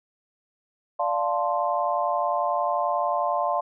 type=chord; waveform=sine; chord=D minor seventh; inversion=none; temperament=equal; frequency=587.3 / 698.5 / 880 / 1046.5 Hz; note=D5 / F5 / A5 / C6; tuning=0 / 0 / 0 / 0 cents; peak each=-28 / -26 / -29 / -27 dBFS; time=0.99-3.61 s; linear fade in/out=10 ms; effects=none

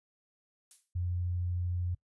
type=noise with exponential decay; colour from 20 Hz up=violet; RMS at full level=-46 dBFS; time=0.71-0.93 s; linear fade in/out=1 ms; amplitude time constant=46 ms
type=tone; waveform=sine; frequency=88.7 Hz; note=F2; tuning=27 cents sharp; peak=-30 dBFS; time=0.95-1.95 s; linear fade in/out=10 ms
effects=noise-tail reverb RT60 0.1 s tail -22 dB re dry + resampled to 24000 Hz

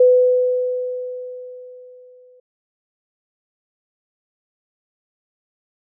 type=tone with exponential decay; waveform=sine; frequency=501 Hz; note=B4; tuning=25 cents sharp; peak=-7 dBFS; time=0-2.4 s; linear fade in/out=5 ms; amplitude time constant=520 ms; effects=none

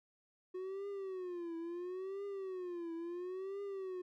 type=tone with vibrato; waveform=triangle; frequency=365 Hz; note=F#4; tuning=24 cents flat; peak=-38 dBFS; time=0.54-4.02 s; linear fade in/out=10 ms; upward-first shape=triangle; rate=0.73 Hz; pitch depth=180 cents each way; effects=none

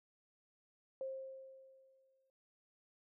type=tone with exponential decay; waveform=sine; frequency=531 Hz; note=C5; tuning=25 cents sharp; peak=-38 dBFS; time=1.01-2.3 s; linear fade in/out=1 ms; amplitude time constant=280 ms; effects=none

